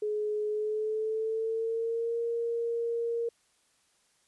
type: tone with pitch glide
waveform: sine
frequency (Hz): 422.5 to 466.1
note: G#4 to A#4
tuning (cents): +30 to 0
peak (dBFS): -28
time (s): 0.02-3.29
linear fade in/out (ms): 5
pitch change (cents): +170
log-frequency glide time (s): 0.47-2.18
effects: white hiss -69 dBFS RMS until 4.27 s + resampled to 24000 Hz